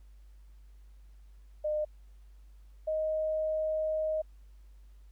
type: tone pair in turn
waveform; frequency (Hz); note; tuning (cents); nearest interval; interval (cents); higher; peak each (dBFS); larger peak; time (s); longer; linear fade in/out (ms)
sine; 607 / 625.1; D#5 / D#5; -43 / +8; minor second; 51; second; -28; neither; 1.64-1.85 / 2.87-4.22; second; 10
effects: added 50 Hz sine -51 dBFS peak until 5.11 s + pink hiss -73 dBFS RMS until 5.11 s

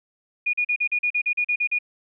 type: tone bursts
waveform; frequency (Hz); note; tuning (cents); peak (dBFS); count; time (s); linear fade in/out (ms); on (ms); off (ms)
sine; 2447; D#7; -29; -19; 12; 0.46-1.788; 10; 74; 40
effects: none

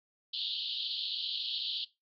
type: band-pass noise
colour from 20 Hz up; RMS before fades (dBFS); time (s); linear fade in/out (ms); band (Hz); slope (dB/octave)
pink; -36; 0.33-1.85; 10; 3000 to 4500; 96
effects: noise-tail reverb RT60 0.2 s tail -17 dB re dry

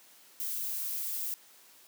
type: noise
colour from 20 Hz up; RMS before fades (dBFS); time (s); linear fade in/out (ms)
violet; -35; 0.4-1.34; 0
effects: white hiss -58 dBFS RMS until 1.87 s + high-pass 200 Hz 12 dB/octave

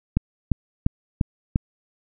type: click train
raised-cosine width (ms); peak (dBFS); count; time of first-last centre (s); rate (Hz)
5; -6; 5; 0.17-1.559; 2.88
effects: none

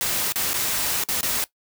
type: noise with dropouts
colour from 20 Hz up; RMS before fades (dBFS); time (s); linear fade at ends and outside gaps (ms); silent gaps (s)
white; -24; 0.01-1.44; 0; 0.322-0.358 / 0.533-0.541 / 1.037-1.087 / 1.209-1.23
effects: noise-tail reverb RT60 0.1 s tail -18 dB re dry

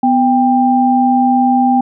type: tone pair together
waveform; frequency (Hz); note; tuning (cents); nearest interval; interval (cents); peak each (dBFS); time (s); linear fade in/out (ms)
sine; 249.5 / 792.1; B3 / G5; +18 / +18; octave + minor sixth; 2000; -11; 0.03-1.81; 5
effects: none

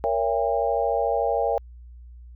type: chord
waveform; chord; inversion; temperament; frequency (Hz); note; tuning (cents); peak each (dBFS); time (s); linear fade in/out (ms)
sine; A# diminished seventh; none; just; 466.2 / 559.4 / 671.3 / 805.5; A#4 / C#5 / E5 / G5; 0 / +16 / +31 / +47; -26; 0.04-1.58; 0
effects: added 60 Hz sine -41 dBFS peak until 2.35 s

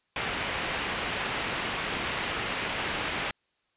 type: low-pass noise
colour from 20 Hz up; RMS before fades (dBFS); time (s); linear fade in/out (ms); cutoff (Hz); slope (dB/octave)
white; -32; 0.16-3.31; 2; 3100; 24
effects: white hiss -73 dBFS RMS until 3.76 s + resampled to 8000 Hz

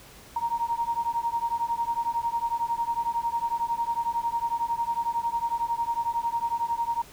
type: beating tone pair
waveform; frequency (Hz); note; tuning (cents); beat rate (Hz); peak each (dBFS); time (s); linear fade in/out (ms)
sine; 928 / 939; A#5 / A#5; -8 / +12; 11; -28; 0.36-7.02; 5
effects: pink hiss -49 dBFS RMS until 7.12 s

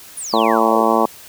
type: exponential sweep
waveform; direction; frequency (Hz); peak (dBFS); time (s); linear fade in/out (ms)
sine; down; 10440 to 349.2; -25; 0.17-0.83; 5
type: harmonic tone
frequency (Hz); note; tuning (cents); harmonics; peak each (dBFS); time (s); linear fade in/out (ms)
112.2; A2; +34; 2 / 3 / 4 / 5 / 6 / 7 / 8 / 9 / 10; -21 / -21 / -21 / -21 / -21 / -21 / -21 / -21 / -21; 0.33-1.06; 5
effects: white hiss -40 dBFS RMS until 1.28 s

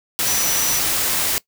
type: tone in noise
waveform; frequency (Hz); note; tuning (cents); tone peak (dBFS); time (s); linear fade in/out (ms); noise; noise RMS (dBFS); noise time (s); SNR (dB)
sine; 5900; F#8; -6; -22; 0.27-0.79; 0; white; -20; 0.19-1.38; -5
effects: noise-tail reverb RT60 0.1 s tail -20 dB re dry

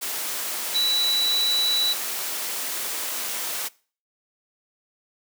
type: tone in noise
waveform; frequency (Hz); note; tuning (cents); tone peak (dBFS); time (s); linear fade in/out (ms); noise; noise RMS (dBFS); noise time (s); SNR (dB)
sine; 3940; B7; -5; -19; 0.74-1.94; 20; white; -29; 0.01-3.69; +7
effects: noise-tail reverb RT60 0.4 s tail -22 dB re dry + high-pass 300 Hz 12 dB/octave

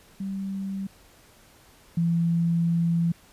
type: tone pair in turn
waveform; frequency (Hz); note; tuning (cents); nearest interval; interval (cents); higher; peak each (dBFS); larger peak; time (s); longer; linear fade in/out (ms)
sine; 194.3 / 168.56; G3 / E3; -15 / +39; major second; 246; first; -28 / -20; second; 0.2-0.87 / 1.97-3.12; second; 5
effects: pink hiss -55 dBFS RMS until 3.32 s + resampled to 32000 Hz

